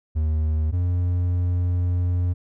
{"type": "tone pair in turn", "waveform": "triangle", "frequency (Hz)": [77.78, 88.81], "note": ["D#2", "F2"], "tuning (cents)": [0, 30], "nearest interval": "major second", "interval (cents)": 230, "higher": "second", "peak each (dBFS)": -17, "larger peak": "neither", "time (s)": [[0.15, 0.72], [0.72, 2.34]], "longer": "second", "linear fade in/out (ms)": 20, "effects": []}